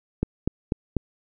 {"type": "click train", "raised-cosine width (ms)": 3, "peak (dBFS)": -9, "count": 4, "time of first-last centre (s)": [0.23, 0.967], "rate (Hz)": 4.07, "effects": []}